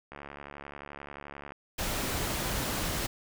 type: click train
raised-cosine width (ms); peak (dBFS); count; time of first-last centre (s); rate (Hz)
0.5; -27; 101; 0.12-1.521; 71.4
type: noise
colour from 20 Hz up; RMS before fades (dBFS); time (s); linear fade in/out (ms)
pink; -32; 1.78-3.07; 10
effects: none